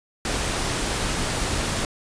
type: noise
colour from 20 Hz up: pink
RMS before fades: -25 dBFS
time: 0.25-1.85 s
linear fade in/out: 2 ms
effects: resampled to 22050 Hz